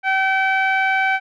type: tone with low-pass filter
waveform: sawtooth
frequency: 768 Hz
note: G5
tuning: 36 cents flat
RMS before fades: -18 dBFS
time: 0.03-1.2 s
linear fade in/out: 50 ms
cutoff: 2000 Hz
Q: 9.2
effects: none